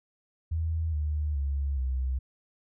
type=tone with pitch steps; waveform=sine; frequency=81 / 75.14 / 69.7 / 64.66 Hz; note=E2 / D2 / C#2 / C2; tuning=-30 / +40 / +10 / -20 cents; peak=-26 dBFS; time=0.51-2.19 s; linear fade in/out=10 ms; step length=420 ms; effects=none